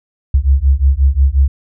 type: beating tone pair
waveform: sine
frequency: 65.6 / 71.2 Hz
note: C2 / C#2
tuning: +5 / +47 cents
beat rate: 5.6 Hz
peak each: -11 dBFS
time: 0.34-1.48 s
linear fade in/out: 5 ms
effects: none